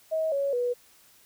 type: tone with pitch steps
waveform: sine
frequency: 637 / 557.8 / 488.4 Hz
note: D#5 / C#5 / B4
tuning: +41 / +11 / -19 cents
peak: -24 dBFS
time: 0.11-0.74 s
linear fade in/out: 20 ms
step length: 210 ms
effects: white hiss -58 dBFS RMS until 1.25 s